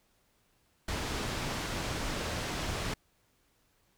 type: low-pass noise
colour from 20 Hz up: pink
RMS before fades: -35 dBFS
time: 0.88-2.94 s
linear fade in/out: 5 ms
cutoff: 6500 Hz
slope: 12 dB/octave
effects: pink hiss -71 dBFS RMS until 3.97 s